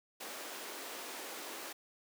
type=high-pass noise; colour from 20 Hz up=pink; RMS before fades=-45 dBFS; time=0.2-1.73 s; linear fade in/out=10 ms; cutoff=310 Hz; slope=24 dB/octave; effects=none